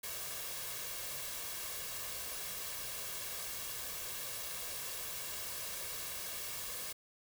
white noise with comb filter, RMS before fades -42 dBFS, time 0.03-6.93 s, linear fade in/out 10 ms, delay 1.8 ms, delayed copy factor +0.55, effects none

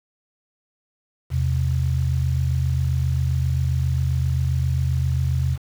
sine tone pair together, 81.4 / 128.92 Hz, E2 / C3, -21 / -25 cents, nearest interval minor sixth, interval 796 cents, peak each -21 dBFS, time 1.3-5.58 s, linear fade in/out 50 ms, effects 7-bit

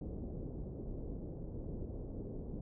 pink low-pass noise, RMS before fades -43 dBFS, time 0.01-2.61 s, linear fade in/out 5 ms, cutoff 480 Hz, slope 24 dB/octave, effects none

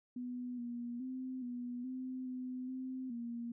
sine tone with pitch steps, 247.3 / 239.4 / 258.1 / 244.3 / 257.3 / 253.9 / 258.9 / 235.7 Hz, B3 / A#3 / C4 / B3 / C4 / B3 / C4 / A#3, +3 / +46 / -23 / -19 / -29 / +48 / -18 / +19 cents, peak -39 dBFS, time 0.16-3.52 s, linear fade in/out 5 ms, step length 420 ms, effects none

